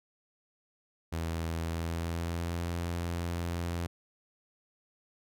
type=tone with pitch glide; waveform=sawtooth; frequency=82.41 to 85.76 Hz; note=E2 to F2; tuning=0 to -31 cents; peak=-28 dBFS; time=1.12-3.87 s; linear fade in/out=10 ms; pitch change=+69 cents; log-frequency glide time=1.6-2.7 s; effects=none